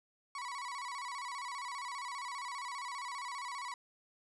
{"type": "tone with vibrato", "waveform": "35% pulse", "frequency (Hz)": 1046.5, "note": "C6", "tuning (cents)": 0, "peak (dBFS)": -38, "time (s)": [0.35, 3.74], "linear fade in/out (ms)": 2, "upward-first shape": "square", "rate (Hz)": 15, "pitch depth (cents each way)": 110, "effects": ["resampled to 22050 Hz"]}